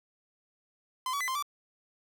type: tone with pitch steps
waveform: 45% pulse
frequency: 1028 / 1135 / 2011 / 1046 / 1163 Hz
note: C6 / C#6 / B6 / C6 / D6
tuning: -31 / +41 / +31 / -1 / -17 cents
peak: -30 dBFS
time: 1.06-1.425 s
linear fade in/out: 2 ms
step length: 73 ms
effects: none